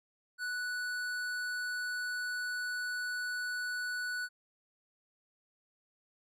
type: tone with tanh clipping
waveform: sine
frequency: 1480 Hz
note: F#6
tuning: in tune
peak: -36 dBFS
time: 0.38-4.29 s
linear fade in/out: 50 ms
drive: 15 dB
effects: none